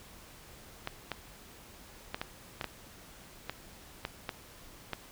clicks, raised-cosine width 0.3 ms, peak -18 dBFS, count 10, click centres 0.874 / 1.117 / 2.145 / 2.215 / 2.612 / 2.643 / 3.496 / 4.051 / 4.292 / 4.933 s, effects pink hiss -53 dBFS RMS until 5.11 s

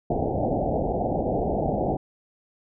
white low-pass noise, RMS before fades -25 dBFS, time 0.1-1.97 s, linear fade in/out 5 ms, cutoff 800 Hz, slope 96 dB/octave, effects none

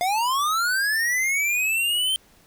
square linear sweep, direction up, 695 to 3136 Hz, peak -21 dBFS, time 0.01-2.16 s, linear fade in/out 0 ms, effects pink hiss -56 dBFS RMS until 2.46 s

